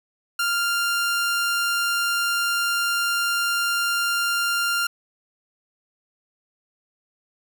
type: tone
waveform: sawtooth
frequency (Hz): 1395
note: F6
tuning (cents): -2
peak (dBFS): -17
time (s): 0.39-4.87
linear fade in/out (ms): 5
effects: none